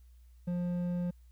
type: tone with hard clipping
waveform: sine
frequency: 176.4 Hz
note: F3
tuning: 18 cents sharp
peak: -32 dBFS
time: 0.47-1.11 s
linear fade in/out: 10 ms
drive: 6 dB
effects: added 60 Hz sine -54 dBFS peak until 1.31 s + white hiss -75 dBFS RMS until 1.31 s